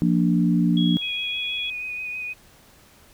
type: chord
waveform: sine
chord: Bb major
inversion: second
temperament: equal with one note detuned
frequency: 173.51 / 233.1 / 293.7 Hz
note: F3 / Bb3 / D4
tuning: -11 / 0 / 0 cents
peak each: -19 / -22 / -23 dBFS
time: 0.02-0.97 s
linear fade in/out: 0 ms
type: tone with pitch glide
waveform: sine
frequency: 3322 to 3349 Hz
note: G#7 to G#7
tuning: 0 to +14 cents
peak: -27 dBFS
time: 0.77-1.7 s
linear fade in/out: 2 ms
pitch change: +14 cents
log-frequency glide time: 1.23-1.44 s
type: tone with vibrato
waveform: sine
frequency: 2489 Hz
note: D#7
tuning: in tune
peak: -28 dBFS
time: 1.01-2.34 s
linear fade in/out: 20 ms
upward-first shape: sine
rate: 6.2 Hz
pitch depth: 20 cents each way
effects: pink hiss -53 dBFS RMS until 3.13 s